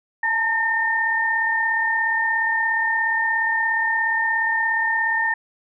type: tone cluster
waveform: sine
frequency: 874 / 911 / 1818 Hz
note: A5 / A#5 / A#6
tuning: -12 / -40 / -44 cents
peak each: -28 / -27 / -19 dBFS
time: 0.23-5.34 s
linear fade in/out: 5 ms
effects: none